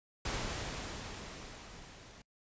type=noise with level ramp; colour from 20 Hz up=pink; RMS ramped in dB=-36 to -55 dBFS; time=0.25-2.22 s; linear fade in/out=5 ms; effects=noise-tail reverb RT60 0.1 s tail -26 dB re dry + resampled to 16000 Hz